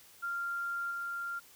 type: tone with level steps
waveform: sine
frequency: 1390 Hz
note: F6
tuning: 9 cents flat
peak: -33 / -35 dBFS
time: 0.22-1.4 s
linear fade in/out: 20 ms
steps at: 0.91 s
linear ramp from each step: 2 ms
effects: white hiss -58 dBFS RMS until 1.55 s